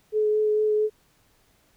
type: tone with vibrato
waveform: sine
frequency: 426.7 Hz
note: G#4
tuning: 47 cents sharp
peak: -19 dBFS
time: 0.12-0.9 s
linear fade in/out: 50 ms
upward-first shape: sine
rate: 4.4 Hz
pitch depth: 11 cents each way
effects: pink hiss -63 dBFS RMS until 1.76 s